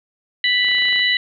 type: harmonic tone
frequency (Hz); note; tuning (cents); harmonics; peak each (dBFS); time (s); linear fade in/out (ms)
987.8; B5; 0; 2 / 3 / 4; -17 / -20 / -20; 0.44-1.17; 2
type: clicks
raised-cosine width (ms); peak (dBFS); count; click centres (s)
0.3; -18; 11; 0.646 / 0.685 / 0.715 / 0.75 / 0.784 / 0.822 / 0.854 / 0.885 / 0.927 / 0.96 / 0.993
effects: none